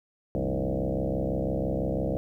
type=tone with frequency modulation; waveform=sine; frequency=185 Hz; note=F#3; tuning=in tune; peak=-25 dBFS; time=0.35-2.17 s; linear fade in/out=0 ms; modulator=66 Hz; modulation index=6.6; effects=11-bit